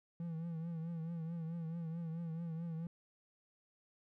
triangle tone with vibrato, 165.5 Hz, E3, 7 cents sharp, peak -37 dBFS, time 0.2-2.87 s, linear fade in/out 2 ms, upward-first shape triangle, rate 4.6 Hz, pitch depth 73 cents each way, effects none

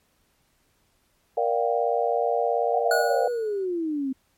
sine chord, G minor seventh, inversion first, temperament just, 470.4 / 588 / 705.6 / 784 Hz, Bb4 / D5 / F5 / G5, +16 / +2 / +18 / 0 cents, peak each -25 / -27 / -25 / -29 dBFS, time 1.37-3.28 s, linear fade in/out 5 ms
sine exponential sweep, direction down, 756 to 258.6 Hz, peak -24 dBFS, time 2.73-4.13 s, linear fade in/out 10 ms
square tone with exponential decay, 1454 Hz, F#6, 31 cents flat, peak -22 dBFS, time 2.91-3.65 s, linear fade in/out 2 ms, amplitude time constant 160 ms
effects pink hiss -67 dBFS RMS until 4.37 s + MP3 64 kbps

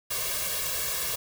white noise with comb filter, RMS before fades -30 dBFS, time 0.1-1.16 s, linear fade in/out 10 ms, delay 1.8 ms, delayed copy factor +0.95, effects none

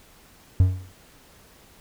triangle tone with exponential decay, 92.5 Hz, F#2, in tune, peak -8 dBFS, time 0.6-0.92 s, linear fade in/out 0 ms, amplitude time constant 69 ms, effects tanh soft clip ceiling -4 dBFS + pink hiss -53 dBFS RMS until 1.8 s

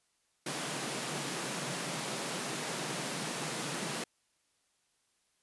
pink high-pass noise, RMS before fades -37 dBFS, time 0.46-4.04 s, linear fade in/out 5 ms, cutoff 130 Hz, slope 96 dB/octave, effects white hiss -75 dBFS RMS until 5.42 s + resampled to 24000 Hz

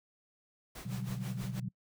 pink noise with tremolo, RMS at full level -46 dBFS, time 0.75-1.6 s, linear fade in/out 5 ms, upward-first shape sine, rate 6.2 Hz, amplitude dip 80%
sine chord, G major seventh, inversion first, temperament equal with one note detuned, 123.47 / 145.06 / 185 / 196 Hz, B2 / D3 / F#3 / G3, 0 / -21 / 0 / 0 cents, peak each -38 / -43 / -41 / -44 dBFS, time 0.85-1.69 s, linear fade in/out 10 ms
effects noise-tail reverb RT60 0.1 s tail -25 dB re dry

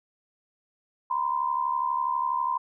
sine tone pair together, 955.8 / 1028 Hz, A#5 / C6, +43 / -31 cents, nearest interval minor second, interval 126 cents, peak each -28 / -26 dBFS, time 1.1-2.58 s, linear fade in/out 10 ms, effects none

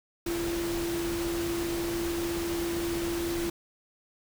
sine tone in noise, 340.2 Hz, F4, 45 cents flat, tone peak -29 dBFS, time 0.26-3.5 s, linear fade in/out 5 ms, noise pink, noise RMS -36 dBFS, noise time 0.26-3.5 s, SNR +4 dB, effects none

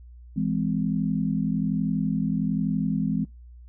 sine chord, E augmented, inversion none, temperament just, 164.81 / 206 / 257.5 Hz, E3 / G#3 / B#3, 0 / -14 / -28 cents, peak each -27 / -26 / -28 dBFS, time 0.36-3.25 s, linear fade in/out 10 ms, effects noise-tail reverb RT60 0.2 s tail -23 dB re dry + added 60 Hz sine -43 dBFS peak until 3.68 s

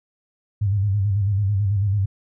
sine tone with vibrato, 100.3 Hz, G2, 40 cents sharp, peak -17 dBFS, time 0.61-2.06 s, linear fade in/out 10 ms, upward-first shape square, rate 9.1 Hz, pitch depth 70 cents each way, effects none

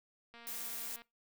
click train, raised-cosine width 0.3 ms, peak -39 dBFS, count 160, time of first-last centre 0.34-1.019 s, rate 234 Hz
blue noise, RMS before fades -42 dBFS, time 0.47-0.96 s, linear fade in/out 0 ms
effects noise-tail reverb RT60 0.2 s tail -20 dB re dry

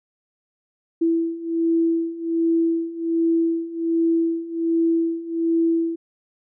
sine beating tone pair, 330.4 / 331.7 Hz, E4 / E4, +4 / +11 cents, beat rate 1.3 Hz, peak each -23 / -20 dBFS, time 1.01-5.96 s, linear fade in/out 10 ms, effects none

